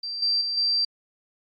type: tone with level steps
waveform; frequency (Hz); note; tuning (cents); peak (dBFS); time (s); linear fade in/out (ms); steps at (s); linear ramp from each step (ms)
sine; 4699; D8; 0; -29 / -20 / -25 / -20; 0.03-0.85; 5; 0.22 / 0.41 / 0.57; 5
effects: AAC 64 kbps